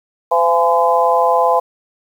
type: harmonic tone with a mistuned harmonic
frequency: 170 Hz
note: F3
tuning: 46 cents flat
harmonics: 3 / 4 / 5 / 6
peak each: -16 / -16 / -16 / -16 dBFS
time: 0.31-1.6 s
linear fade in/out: 10 ms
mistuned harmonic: 5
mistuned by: -25 cents
effects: 7-bit